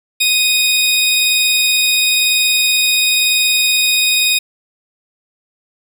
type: tone pair together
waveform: sawtooth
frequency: 2489 / 3723 Hz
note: D#7 / A#7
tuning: 0 / -3 cents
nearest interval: perfect fifth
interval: 697 cents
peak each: -11 dBFS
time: 0.2-4.39 s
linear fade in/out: 10 ms
effects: none